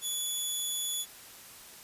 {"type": "tone", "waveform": "15% pulse", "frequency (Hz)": 3424, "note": "A7", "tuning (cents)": -48, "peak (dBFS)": -24, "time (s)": [0.01, 1.06], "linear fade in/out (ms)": 50, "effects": ["white hiss -50 dBFS RMS until 1.83 s", "resampled to 32000 Hz"]}